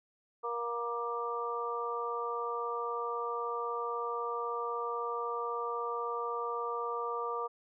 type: harmonic tone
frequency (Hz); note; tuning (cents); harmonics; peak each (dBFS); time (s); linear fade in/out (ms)
236.2; A#3; +23; 2 / 3 / 4 / 5; -37 / -44 / -40 / -36; 0.43-7.48; 20
effects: none